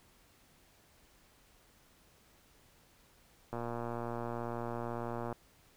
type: click train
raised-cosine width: 1 ms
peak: -25 dBFS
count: 213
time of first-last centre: 3.53-5.327 s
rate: 118 Hz
effects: pink hiss -65 dBFS RMS until 5.76 s

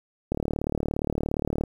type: click train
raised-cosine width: 2 ms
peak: -13 dBFS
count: 50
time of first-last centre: 0.32-1.637 s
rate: 37.2 Hz
effects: 8-bit

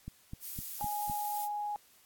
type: click train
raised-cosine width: 5 ms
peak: -28 dBFS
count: 5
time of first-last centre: 0.08-1.098 s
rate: 3.93 Hz
type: noise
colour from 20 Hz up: violet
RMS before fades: -40 dBFS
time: 0.4-1.49 s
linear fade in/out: 50 ms
type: tone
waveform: sine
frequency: 830.6 Hz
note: G#5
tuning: in tune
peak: -33 dBFS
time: 0.81-1.76 s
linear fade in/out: 0 ms
effects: white hiss -63 dBFS RMS until 2.05 s + AAC 64 kbps

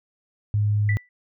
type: tone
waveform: sine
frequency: 104.3 Hz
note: G#2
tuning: 8 cents sharp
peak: -18 dBFS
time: 0.54-0.97 s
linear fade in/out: 0 ms
type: tone with exponential decay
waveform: sine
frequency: 1975.5 Hz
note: B6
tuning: in tune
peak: -22 dBFS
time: 0.89-1.09 s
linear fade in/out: 2 ms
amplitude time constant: 42 ms
effects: none

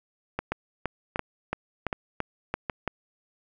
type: two click trains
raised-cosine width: 0.5 ms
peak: -12 / -13 dBFS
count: 8 / 4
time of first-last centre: 0.52-2.877 / 0.39-2.698 s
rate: 2.97 / 1.3 Hz
effects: none

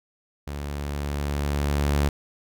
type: tone with level ramp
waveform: sawtooth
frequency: 72 Hz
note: D2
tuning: 34 cents flat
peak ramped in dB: -27 to -15 dBFS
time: 0.47-2.09 s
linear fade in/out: 5 ms
effects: none

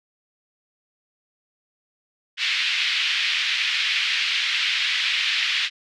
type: band-pass noise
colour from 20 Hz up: pink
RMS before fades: -23 dBFS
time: 2.37-5.7 s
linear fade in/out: 50 ms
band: 2100 to 3900 Hz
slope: 24 dB/octave
effects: none

